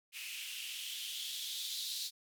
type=noise with band-pass filter sweep; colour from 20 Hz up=violet; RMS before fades=-42 dBFS; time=0.12-2.11 s; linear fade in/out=50 ms; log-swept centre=2500 to 4100 Hz; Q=4.6; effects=none